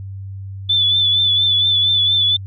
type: tone with vibrato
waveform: sine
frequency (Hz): 3486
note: A7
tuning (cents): -17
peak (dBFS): -12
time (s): 0.69-2.37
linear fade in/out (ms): 10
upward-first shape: triangle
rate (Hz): 4.3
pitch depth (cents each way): 49
effects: added 97 Hz sine -27 dBFS peak until 2.46 s